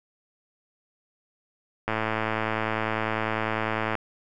click train, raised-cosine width 0.5 ms, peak -11 dBFS, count 229, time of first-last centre 1.88-3.953 s, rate 110 Hz, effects none

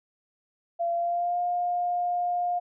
sine tone with pitch glide, 684 to 708.1 Hz, F5 to F5, -36 to +24 cents, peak -24 dBFS, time 0.79-2.6 s, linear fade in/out 20 ms, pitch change +60 cents, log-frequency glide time 0.93-1.4 s, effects none

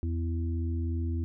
harmonic tone, 83.3 Hz, E2, 19 cents sharp, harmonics 1 / 3 / 4, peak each -28 / -38 / -40 dBFS, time 0.03-1.24 s, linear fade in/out 0 ms, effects none

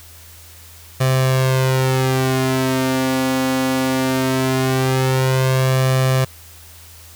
sawtooth tone with flanger, 130.9 Hz, C3, 1 cent sharp, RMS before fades -17 dBFS, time 1-6.25 s, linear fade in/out 10 ms, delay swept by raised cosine 1.7 to 3.6 ms, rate 0.2 Hz, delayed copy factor +0.85, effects added 83 Hz sine -43 dBFS peak until 7.15 s + white hiss -43 dBFS RMS until 7.15 s

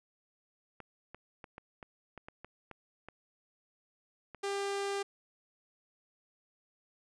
clicks, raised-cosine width 0.5 ms, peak -31 dBFS, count 11, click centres 0.803 / 1.146 / 1.442 / 1.581 / 1.828 / 2.177 / 2.285 / 2.446 / 2.713 / 3.086 / 4.347 s
sawtooth tone, 398.3 Hz, G4, 28 cents sharp, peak -29 dBFS, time 4.43-5.03 s, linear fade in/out 10 ms
effects resampled to 22050 Hz

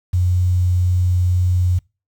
sine tone with quantisation, 90.2 Hz, F#2, 44 cents flat, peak -13 dBFS, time 0.13-1.79 s, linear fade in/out 10 ms, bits 7, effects noise-tail reverb RT60 0.3 s tail -26 dB re dry

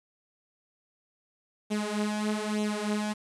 sawtooth tone with flanger, 211.1 Hz, G#3, 29 cents sharp, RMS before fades -30 dBFS, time 1.7-3.14 s, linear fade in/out 20 ms, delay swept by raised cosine 0.3 to 6 ms, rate 1.1 Hz, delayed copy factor +0.75, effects resampled to 24000 Hz + 8-bit

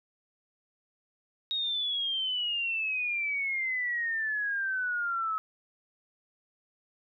sine exponential sweep, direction down, 3775 to 1283 Hz, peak -28 dBFS, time 1.51-5.38 s, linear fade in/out 0 ms, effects none

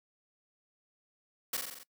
white noise with echo, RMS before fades -33 dBFS, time 1.53-1.57 s, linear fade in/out 5 ms, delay 44 ms, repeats 6, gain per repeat -3 dB, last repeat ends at 1.834 s, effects noise-tail reverb RT60 0.1 s tail -22 dB re dry + high-pass 200 Hz 12 dB/octave

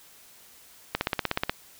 click train, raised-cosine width 0.3 ms, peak -8 dBFS, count 10, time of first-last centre 0.95-1.495 s, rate 16.5 Hz, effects white hiss -53 dBFS RMS until 1.79 s

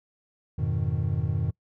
triangle chord, F half-diminished seventh, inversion none, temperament equal, 87.31 / 103.83 / 123.47 / 155.56 Hz, F2 / Ab2 / Cb3 / Eb3, 0 / 0 / 0 / 0 cents, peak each -28 dBFS, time 0.58-1.51 s, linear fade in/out 10 ms, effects noise-tail reverb RT60 0.1 s tail -23 dB re dry

